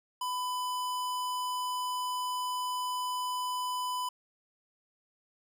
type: tone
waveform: square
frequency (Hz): 1000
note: B5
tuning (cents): +21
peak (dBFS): -32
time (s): 0.21-4.09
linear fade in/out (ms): 5
effects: none